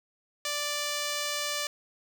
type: tone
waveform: 5% pulse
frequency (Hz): 587.3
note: D5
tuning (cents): 0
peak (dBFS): -18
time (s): 0.45-1.67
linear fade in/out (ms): 2
effects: none